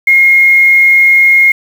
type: tone with quantisation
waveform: sine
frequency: 2144 Hz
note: C7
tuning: 42 cents sharp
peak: -3 dBFS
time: 0.07-1.52 s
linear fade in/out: 5 ms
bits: 5
effects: none